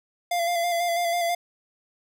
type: tone with vibrato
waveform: square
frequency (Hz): 690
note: F5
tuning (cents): -21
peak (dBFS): -23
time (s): 0.31-1.35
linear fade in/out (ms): 5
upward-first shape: square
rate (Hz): 6.1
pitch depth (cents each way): 27
effects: none